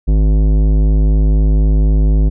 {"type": "tone with tanh clipping", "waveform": "sine", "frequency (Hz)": 52, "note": "G#1", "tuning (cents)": 3, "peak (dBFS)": -10, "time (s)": [0.07, 2.3], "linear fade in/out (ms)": 20, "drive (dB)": 15, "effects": []}